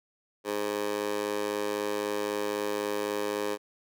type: tone with high-pass filter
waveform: 15% pulse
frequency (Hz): 103.83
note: G#2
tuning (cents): 0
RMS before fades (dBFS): -31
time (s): 0.44-3.58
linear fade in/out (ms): 50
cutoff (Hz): 470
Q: 2.2
effects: none